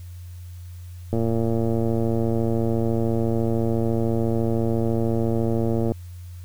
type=click train; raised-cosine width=2 ms; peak=-11 dBFS; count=547; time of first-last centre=1.13-5.919 s; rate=114 Hz; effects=added 88 Hz sine -35 dBFS peak until 6.44 s + white hiss -55 dBFS RMS until 6.44 s

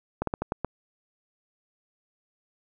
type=slowing click train; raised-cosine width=1 ms; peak=-13 dBFS; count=6; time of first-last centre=0.22-0.647 s; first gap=53 ms; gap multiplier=1.24; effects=none

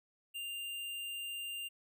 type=tone; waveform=square; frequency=2794 Hz; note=F7; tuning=in tune; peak=-40 dBFS; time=0.34-1.69 s; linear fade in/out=20 ms; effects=none

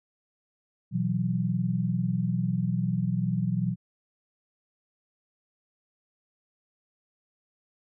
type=chord; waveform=sine; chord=B suspended fourth; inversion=none; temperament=equal with one note detuned; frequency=122.33 / 164.81 / 185 Hz; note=B2 / E3 / F#3; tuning=-16 / 0 / 0 cents; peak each=-29 / -29 / -28 dBFS; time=0.91-3.76 s; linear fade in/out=50 ms; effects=none

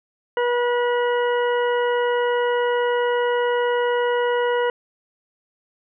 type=harmonic tone; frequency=484.7 Hz; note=B4; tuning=32 cents flat; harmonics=1 / 2 / 3 / 4 / 6; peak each=-19 / -25 / -29 / -31 / -35 dBFS; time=0.37-4.7 s; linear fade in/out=2 ms; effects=none

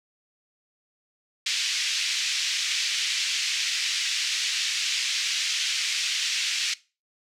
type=band-pass noise; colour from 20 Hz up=pink; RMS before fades=-27 dBFS; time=1.46-6.74 s; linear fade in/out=5 ms; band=2300 to 6500 Hz; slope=24 dB/octave; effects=noise-tail reverb RT60 0.3 s tail -20 dB re dry

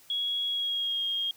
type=tone with pitch glide; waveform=sine; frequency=3329 to 3244 Hz; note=G#7 to G#7; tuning=+3 to -41 cents; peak=-27 dBFS; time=0.1-1.31 s; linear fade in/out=2 ms; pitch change=-44 cents; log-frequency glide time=0.47-1.03 s; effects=white hiss -57 dBFS RMS until 1.36 s

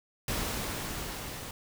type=noise with level ramp; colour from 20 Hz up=pink; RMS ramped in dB=-32 to -41 dBFS; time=0.28-1.51 s; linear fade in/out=2 ms; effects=none

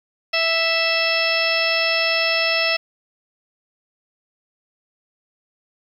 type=harmonic tone with a mistuned harmonic; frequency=659.3 Hz; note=E5; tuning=in tune; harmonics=1 / 2 / 3 / 4 / 5 / 6 / 7 / 8; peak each=-24 / -29 / -25 / -21 / -28 / -31 / -31 / -24 dBFS; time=0.33-2.77 s; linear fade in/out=10 ms; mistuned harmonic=7; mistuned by=-81 cents; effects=8-bit

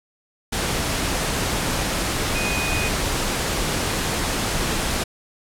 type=tone in noise; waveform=sine; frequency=2489 Hz; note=D#7; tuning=in tune; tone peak=-26 dBFS; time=2.35-2.89 s; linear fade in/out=10 ms; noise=pink; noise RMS=-23 dBFS; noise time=0.52-5.04 s; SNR=-6 dB; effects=low-pass 11000 Hz 12 dB/octave

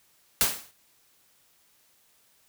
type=noise with exponential decay; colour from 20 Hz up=white; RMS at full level=-19 dBFS; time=0.41-0.71 s; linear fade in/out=0 ms; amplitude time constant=65 ms; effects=white hiss -64 dBFS RMS until 2.48 s

